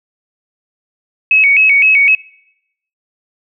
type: tone with vibrato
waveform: sine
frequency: 2398 Hz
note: D7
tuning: 36 cents sharp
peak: -6 dBFS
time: 1.31-2.15 s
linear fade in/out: 2 ms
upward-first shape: square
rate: 3.9 Hz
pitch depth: 120 cents each way
effects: noise-tail reverb RT60 0.8 s tail -23 dB re dry